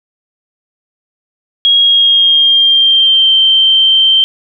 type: tone with pitch glide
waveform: sine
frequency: 3287 to 3128 Hz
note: G#7 to G7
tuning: -19 to -4 cents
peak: -5 dBFS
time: 1.65-4.24 s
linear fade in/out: 0 ms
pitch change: -85 cents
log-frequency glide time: 1.79-3.33 s
effects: none